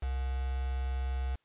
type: tone with quantisation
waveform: sine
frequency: 65.41 Hz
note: C2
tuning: in tune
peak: -30 dBFS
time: 0.02-1.36 s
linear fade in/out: 10 ms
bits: 7
effects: white hiss -74 dBFS RMS until 1.44 s + resampled to 8000 Hz